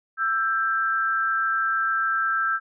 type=tone pair together; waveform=sine; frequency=1330 / 1581.6 Hz; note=E6 / G6; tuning=+15 / +15 cents; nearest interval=minor third; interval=300 cents; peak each=-23 / -24 dBFS; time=0.17-2.6 s; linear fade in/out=50 ms; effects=none